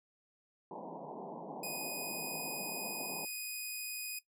white band-pass noise, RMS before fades -45 dBFS, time 0.71-3.25 s, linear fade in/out 2 ms, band 150 to 970 Hz, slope 96 dB/octave
10% pulse tone, 2489 Hz, D#7, in tune, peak -30 dBFS, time 1.63-4.19 s, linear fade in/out 5 ms
effects noise-tail reverb RT60 0.1 s tail -17 dB re dry

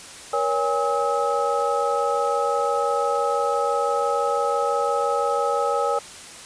sine tone cluster, 475.1 / 561 / 816 / 1284 Hz, A#4 / C#5 / G#5 / E6, +33 / +21 / -31 / -46 cents, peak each -25 dBFS, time 0.33-5.99 s, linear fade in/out 5 ms, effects white hiss -40 dBFS RMS until 6.45 s + resampled to 22050 Hz

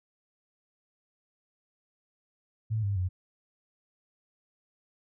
sine tone with pitch steps, 110 / 100.29 / 91.44 Hz, A2 / G2 / F#2, 0 / +40 / -20 cents, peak -26 dBFS, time 2.7-3.09 s, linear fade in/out 20 ms, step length 130 ms, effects none

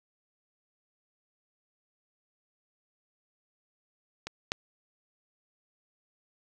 clicks, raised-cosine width 0.2 ms, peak -19 / -11 dBFS, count 2, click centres 4.27 / 4.519 s, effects none

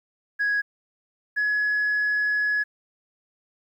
sine tone pair in turn, 1663 / 1689.1 Hz, G#6 / G#6, +2 / +29 cents, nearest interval unison, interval 27 cents, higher second, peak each -19 dBFS, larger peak neither, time 0.39-0.62 / 1.36-2.64 s, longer second, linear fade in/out 20 ms, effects tanh soft clip ceiling -18 dBFS + 10-bit

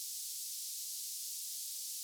pink band-pass noise, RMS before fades -43 dBFS, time 0-2.03 s, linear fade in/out 0 ms, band 4800 to 14000 Hz, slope 24 dB/octave, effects none

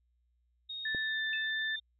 sine tone with pitch glide, 3729 to 3594 Hz, A#7 to A7, 0 to +36 cents, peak -38 dBFS, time 0.69-1.8 s, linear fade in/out 10 ms, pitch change -64 cents, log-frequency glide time 1.03-1.23 s
sine tone, 1760 Hz, A6, in tune, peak -32 dBFS, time 0.85-1.76 s, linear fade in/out 5 ms
click, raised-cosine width 2 ms, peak -28 dBFS, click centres 0.948 s
sine tone with exponential decay, 2614 Hz, E7, 15 cents flat, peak -36 dBFS, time 1.33-1.52 s, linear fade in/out 2 ms, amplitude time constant 41 ms
effects added 60 Hz sine -70 dBFS peak until 1.99 s

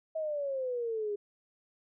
sine exponential sweep, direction down, 645 to 404.7 Hz, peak -31 dBFS, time 0.15-1.16 s, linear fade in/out 10 ms, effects none

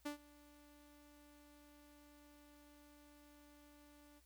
sawtooth tone with ADSR envelope, 293 Hz, D4, 4 cents flat, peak -36 dBFS, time 0.05-4.21 s, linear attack 12 ms, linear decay 110 ms, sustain -23 dB, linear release 34 ms, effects added 60 Hz sine -70 dBFS peak until 4.25 s + white hiss -74 dBFS RMS until 4.25 s

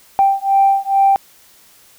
sine beating tone pair, 784 / 786.3 Hz, G5 / G5, 0 / +5 cents, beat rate 2.3 Hz, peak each -13 dBFS, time 0.19-1.16 s, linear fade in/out 0 ms, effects tanh soft clip ceiling -3 dBFS + white hiss -48 dBFS RMS until 1.98 s

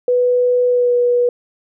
sine tone with pitch glide, 493.9 to 486.5 Hz, B4 to B4, 0 to -26 cents, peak -11 dBFS, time 0.08-1.29 s, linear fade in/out 2 ms, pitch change -26 cents, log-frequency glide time 0.68-0.94 s, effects none

